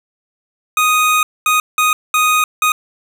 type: tone bursts at uneven times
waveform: 25% pulse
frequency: 1244.5 Hz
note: D#6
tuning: in tune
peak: -7 dBFS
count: 5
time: 0.77-1.23 / 1.46-1.6 / 1.78-1.93 / 2.14-2.44 / 2.62-2.72 s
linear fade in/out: 2 ms
effects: none